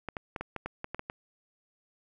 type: clicks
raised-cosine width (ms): 0.5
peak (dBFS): -20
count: 10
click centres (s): 0.087 / 0.168 / 0.362 / 0.41 / 0.563 / 0.66 / 0.844 / 0.946 / 0.994 / 1.099
effects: none